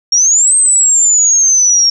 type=exponential two-way sweep; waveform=sine; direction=up then down; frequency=5520 to 8372 to 5520 Hz; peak=-6 dBFS; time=0.12-1.9 s; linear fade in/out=5 ms; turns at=0.55 s; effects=none